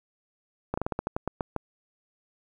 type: slowing click train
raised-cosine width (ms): 1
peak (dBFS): -14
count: 11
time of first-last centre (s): 0.74-1.563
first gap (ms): 35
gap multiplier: 1.18
effects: 9-bit

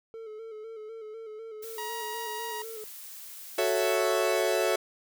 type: tone with vibrato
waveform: triangle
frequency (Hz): 440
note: A4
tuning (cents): 0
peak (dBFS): -37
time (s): 0.14-2.84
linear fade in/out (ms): 0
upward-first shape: square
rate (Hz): 4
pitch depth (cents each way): 42
type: noise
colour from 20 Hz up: blue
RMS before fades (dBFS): -44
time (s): 1.62-3.96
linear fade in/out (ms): 10
type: tone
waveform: sawtooth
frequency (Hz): 950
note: A#5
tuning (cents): +33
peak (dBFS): -31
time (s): 1.78-2.62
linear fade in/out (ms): 2
type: chord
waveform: 40% pulse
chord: F# minor seventh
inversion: none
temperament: equal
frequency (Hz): 370 / 440 / 554.4 / 659.3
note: F#4 / A4 / C#5 / E5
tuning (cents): 0 / 0 / 0 / 0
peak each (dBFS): -29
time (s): 3.58-4.76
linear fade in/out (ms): 5
effects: none

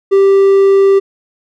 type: tone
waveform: triangle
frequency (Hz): 392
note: G4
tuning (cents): 0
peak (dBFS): -3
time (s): 0.11-1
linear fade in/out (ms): 20
effects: none

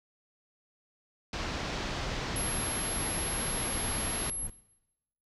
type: low-pass noise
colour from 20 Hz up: pink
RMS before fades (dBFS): -35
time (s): 1.33-4.3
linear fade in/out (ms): 2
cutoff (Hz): 5700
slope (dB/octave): 24
type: tone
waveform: sine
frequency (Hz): 11080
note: F9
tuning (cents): -15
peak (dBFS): -32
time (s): 2.36-4.47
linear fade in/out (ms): 2
type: noise with exponential growth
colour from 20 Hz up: brown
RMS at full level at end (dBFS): -38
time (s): 3.67-4.5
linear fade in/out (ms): 5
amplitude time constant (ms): 180
effects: noise-tail reverb RT60 0.9 s tail -19 dB re dry

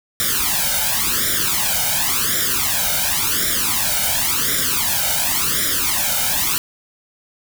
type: noise with flanger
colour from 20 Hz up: white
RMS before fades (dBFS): -19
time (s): 0.2-6.58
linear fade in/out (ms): 0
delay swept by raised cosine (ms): 0.55 to 1.36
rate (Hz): 0.92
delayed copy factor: +1
effects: none

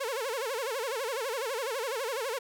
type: tone with vibrato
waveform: sawtooth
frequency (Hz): 493.9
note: B4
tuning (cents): 0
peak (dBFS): -27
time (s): 0-2.39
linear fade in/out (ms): 10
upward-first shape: sine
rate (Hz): 12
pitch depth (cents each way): 220
effects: none

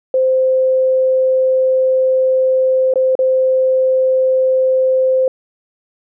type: tone with dropouts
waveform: sine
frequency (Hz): 520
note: C5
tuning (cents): -11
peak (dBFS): -10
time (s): 0.14-5.28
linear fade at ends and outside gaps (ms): 2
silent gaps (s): 2.938-2.957 / 3.153-3.19
effects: none

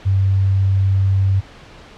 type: tone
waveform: sine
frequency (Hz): 96.7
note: G2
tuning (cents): -23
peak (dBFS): -12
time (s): 0.05-1.41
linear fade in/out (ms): 20
effects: pink hiss -41 dBFS RMS until 1.97 s + low-pass 4000 Hz 12 dB/octave

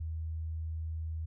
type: tone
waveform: sine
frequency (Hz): 80.1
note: E2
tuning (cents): -49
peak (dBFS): -34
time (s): 0-1.26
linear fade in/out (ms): 10
effects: none

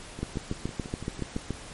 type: two click trains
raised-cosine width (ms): 3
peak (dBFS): -16 / -24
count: 10 / 8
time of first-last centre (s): 0.23-1.507 / 0.19-1.361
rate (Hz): 7.05 / 5.98
effects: pink hiss -44 dBFS RMS until 1.73 s + MP3 48 kbps

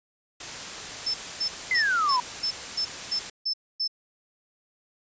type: noise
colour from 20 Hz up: white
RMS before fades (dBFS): -36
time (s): 0.4-3.3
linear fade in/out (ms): 5
type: tone bursts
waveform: sine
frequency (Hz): 5274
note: E8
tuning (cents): 0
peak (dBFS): -24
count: 9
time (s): 1.06-3.878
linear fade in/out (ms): 10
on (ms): 82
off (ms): 260
type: exponential sweep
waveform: sine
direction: down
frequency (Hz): 2093 to 960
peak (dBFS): -21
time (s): 1.71-2.2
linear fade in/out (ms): 2
effects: resampled to 16000 Hz

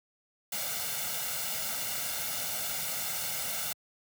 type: noise with comb filter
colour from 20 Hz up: white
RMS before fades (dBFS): -34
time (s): 0.52-3.73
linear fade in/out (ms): 5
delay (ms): 1.4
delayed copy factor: +0.75
effects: high-pass 100 Hz 12 dB/octave

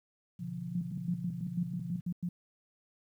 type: chord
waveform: sine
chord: B diminished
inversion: none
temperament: equal with one note detuned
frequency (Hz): 123.47 / 144.56 / 174.61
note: B2 / D3 / F3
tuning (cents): 0 / -27 / 0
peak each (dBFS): -44 / -43 / -38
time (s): 0.39-2.01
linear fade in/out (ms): 10
type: tone bursts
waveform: sine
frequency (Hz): 175.8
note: F3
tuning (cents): +12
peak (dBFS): -31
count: 10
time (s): 0.75-2.29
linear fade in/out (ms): 5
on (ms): 64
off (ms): 100
effects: 11-bit

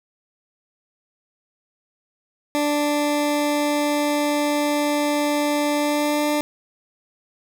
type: tone with pitch glide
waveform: 20% pulse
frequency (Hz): 293.7 to 297.1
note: D4 to D4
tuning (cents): 0 to +20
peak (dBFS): -14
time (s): 2.55-6.41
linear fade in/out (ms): 0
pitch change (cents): +20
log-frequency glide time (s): 5.76-6.28
effects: none

